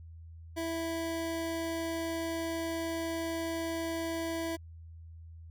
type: tone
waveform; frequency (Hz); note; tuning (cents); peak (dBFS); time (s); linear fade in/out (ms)
25% pulse; 329.6; E4; 0; -29; 0.56-4.57; 20
effects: added 82 Hz sine -46 dBFS peak until 5.5 s